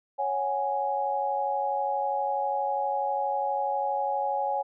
sine chord, C# suspended fourth, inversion none, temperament just, 554.4 / 739.2 / 831.5 Hz, C#5 / F#5 / G#5, 0 / -2 / +2 cents, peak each -31 / -33 / -27 dBFS, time 0.18-4.63 s, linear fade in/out 20 ms, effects none

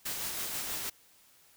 white noise with tremolo, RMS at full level -35 dBFS, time 0.05-0.9 s, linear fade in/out 10 ms, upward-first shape sine, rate 6.2 Hz, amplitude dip 30%, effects white hiss -62 dBFS RMS until 1.56 s

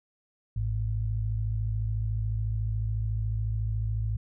sine tone pair together, 54.04 / 108 Hz, A1 / A2, -30 / -32 cents, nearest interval octave, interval 1198 cents, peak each -30 / -28 dBFS, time 0.56-4.17 s, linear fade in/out 5 ms, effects none

